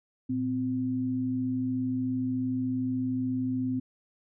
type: tone pair together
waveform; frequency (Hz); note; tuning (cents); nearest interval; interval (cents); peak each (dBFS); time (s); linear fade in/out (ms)
sine; 114.6 / 257.3; A#2 / C4; -29 / -29; octave + major second; 1400; -35 / -27; 0.29-3.8; 10
effects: none